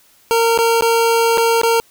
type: tone with dropouts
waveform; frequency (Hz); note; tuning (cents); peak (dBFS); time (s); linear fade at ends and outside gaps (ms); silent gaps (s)
25% pulse; 459.9; A#4; -23; -8; 0.31-1.8; 0; 0.576-0.588 / 0.81-0.823 / 1.374-1.38 / 1.615-1.633
effects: white hiss -52 dBFS RMS until 1.9 s